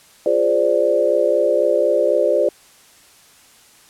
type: chord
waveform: sine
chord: D half-diminished seventh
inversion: first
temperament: equal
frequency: 349.2 / 415.3 / 523.3 / 587.3 Hz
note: F4 / Ab4 / C5 / D5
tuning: 0 / 0 / 0 / 0 cents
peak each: -22 / -21 / -18 / -17 dBFS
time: 0.26-2.49 s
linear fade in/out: 2 ms
effects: white hiss -49 dBFS RMS until 3.89 s + low-pass 11000 Hz 12 dB/octave